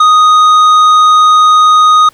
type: tone with tanh clipping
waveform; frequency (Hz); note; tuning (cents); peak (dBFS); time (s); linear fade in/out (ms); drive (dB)
triangle; 1244.5; D#6; 0; -4; 0-2.09; 5; 12
effects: pink hiss -45 dBFS RMS until 2.13 s